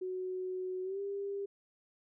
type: tone with pitch glide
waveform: sine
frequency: 370 to 398.9 Hz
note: F#4 to G4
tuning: 0 to +30 cents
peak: -35 dBFS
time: 0.01-1.46 s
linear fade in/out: 10 ms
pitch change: +130 cents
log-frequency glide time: 0.83-1 s
effects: none